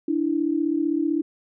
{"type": "tone pair together", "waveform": "sine", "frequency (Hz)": [293.7, 329.4], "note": ["D4", "E4"], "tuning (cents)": [0, -1], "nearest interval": "major second", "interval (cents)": 199, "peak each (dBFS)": -23, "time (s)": [0.08, 1.22], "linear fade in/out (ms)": 5, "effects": []}